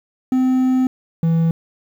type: tone pair in turn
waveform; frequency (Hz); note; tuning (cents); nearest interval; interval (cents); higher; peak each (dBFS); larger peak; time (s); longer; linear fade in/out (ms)
triangle; 257.5 / 164.72; C4 / E3; -28 / -1; minor sixth; 773; first; -11; neither; 0.32-0.87 / 1.23-1.51; first; 2
effects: 8-bit